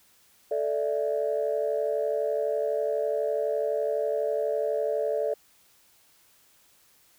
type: chord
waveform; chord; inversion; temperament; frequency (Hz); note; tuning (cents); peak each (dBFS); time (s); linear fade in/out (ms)
sine; A suspended fourth; none; equal; 440 / 587.3 / 659.3; A4 / D5 / E5; 0 / 0 / 0; -28 / -27 / -31; 0.51-5.34; 5
effects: tanh soft clip ceiling -16 dBFS + white hiss -61 dBFS RMS until 7.18 s